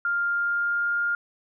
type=tone with pitch glide; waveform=sine; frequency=1400 to 1409.7 Hz; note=F6 to F6; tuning=+4 to +16 cents; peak=-22 dBFS; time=0.05-1.15 s; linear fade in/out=2 ms; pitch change=+12 cents; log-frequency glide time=0.24-1.01 s; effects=none